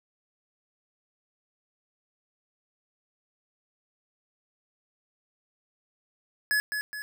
square tone with echo, 1699 Hz, G#6, 39 cents sharp, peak -23 dBFS, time 6.51-6.6 s, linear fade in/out 0 ms, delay 210 ms, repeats 2, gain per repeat -6 dB, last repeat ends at 7.02 s, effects none

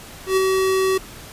square tone with ADSR envelope, 380 Hz, F#4, 46 cents sharp, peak -14 dBFS, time 0.26-0.98 s, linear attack 110 ms, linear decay 12 ms, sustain -3 dB, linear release 7 ms, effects pink hiss -39 dBFS RMS until 1.32 s + resampled to 32000 Hz

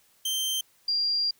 sawtooth / sine tone pair in turn, 3133 / 4775 Hz, G7 / D8, -2 / +28 cents, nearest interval perfect fifth, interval 730 cents, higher second, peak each -23 dBFS, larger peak neither, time 0.25-0.61 / 0.88-1.31 s, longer second, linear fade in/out 5 ms, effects white hiss -63 dBFS RMS until 1.39 s

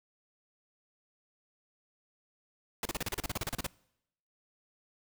pink noise bursts, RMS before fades -34 dBFS, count 15, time 2.83-3.666 s, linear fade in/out 2 ms, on 24 ms, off 34 ms, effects noise-tail reverb RT60 0.8 s tail -24 dB re dry

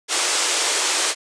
white band-pass noise, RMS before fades -21 dBFS, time 0.08-1.15 s, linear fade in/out 50 ms, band 320 to 8900 Hz, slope 48 dB/octave, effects none

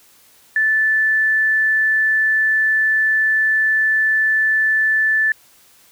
sine tone, 1753 Hz, A6, 7 cents flat, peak -13 dBFS, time 0.56-5.32 s, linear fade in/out 2 ms, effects white hiss -51 dBFS RMS until 5.91 s

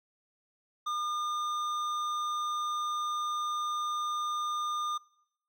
triangle tone with hard clipping, 1210 Hz, D#6, 49 cents flat, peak -32 dBFS, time 0.86-4.98 s, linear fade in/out 10 ms, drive 13 dB, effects noise-tail reverb RT60 0.8 s tail -24 dB re dry

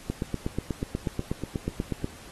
click train, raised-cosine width 3 ms, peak -14 dBFS, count 17, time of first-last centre 0.1-2.044 s, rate 8.23 Hz, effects pink hiss -48 dBFS RMS until 2.31 s + AAC 32 kbps

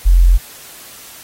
sine tone, 43.65 Hz, F1, in tune, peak -5 dBFS, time 0.05-0.38 s, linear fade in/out 20 ms, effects white hiss -37 dBFS RMS until 1.23 s + AAC 48 kbps

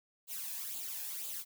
blue noise with flanger, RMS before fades -41 dBFS, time 0.27-1.45 s, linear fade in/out 50 ms, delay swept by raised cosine 0.26 to 1.21 ms, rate 2 Hz, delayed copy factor +0.65, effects none

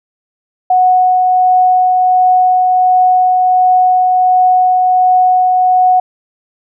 sine tone with tremolo, 736 Hz, F#5, 9 cents flat, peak -5 dBFS, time 0.7-6 s, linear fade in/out 5 ms, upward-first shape triangle, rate 1.4 Hz, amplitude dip 25%, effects none

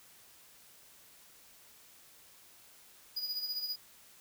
square tone with tremolo, 4917 Hz, D#8, 21 cents flat, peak -33 dBFS, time 3.16-3.76 s, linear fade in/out 10 ms, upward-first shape sine, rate 15 Hz, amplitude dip 60%, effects white hiss -59 dBFS RMS until 4.2 s

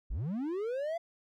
triangle linear sweep, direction up, 32.43 to 689 Hz, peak -30 dBFS, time 0.1-0.98 s, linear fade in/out 10 ms, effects none

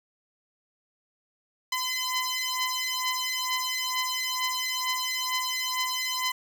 10% pulse beating tone pair, 1018 / 1020.2 Hz, C6 / C6, -48 / -44 cents, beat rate 2.2 Hz, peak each -22 / -21 dBFS, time 1.72-6.32 s, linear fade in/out 5 ms, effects none

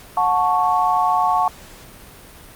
sine chord, F# minor, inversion none, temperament equal with one note detuned, 727.7 / 880 / 1108.7 Hz, F#5 / A5 / C#6, -29 / 0 / 0 cents, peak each -19 dBFS, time 0.17-1.48 s, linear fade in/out 2 ms, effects pink hiss -42 dBFS RMS until 2.55 s + Opus 48 kbps

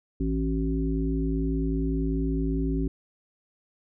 harmonic tone with a mistuned harmonic, 53.9 Hz, A1, 35 cents flat, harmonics 1 / 3 / 5 / 7, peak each -27 / -31 / -28 / -34 dBFS, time 0.2-2.88 s, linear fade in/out 5 ms, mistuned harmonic 5, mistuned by +17 cents, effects none

